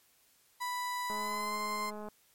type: tone with pitch glide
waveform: 35% pulse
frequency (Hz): 987.8 to 1044.7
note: B5 to C6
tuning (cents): 0 to -3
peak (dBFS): -32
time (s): 0.6-1.91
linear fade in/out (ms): 20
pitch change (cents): +97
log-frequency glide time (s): 1.1-1.56
type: click train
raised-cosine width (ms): 1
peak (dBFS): -31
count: 209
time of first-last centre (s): 1.1-2.086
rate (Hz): 211
effects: white hiss -67 dBFS RMS until 2.34 s + MP3 64 kbps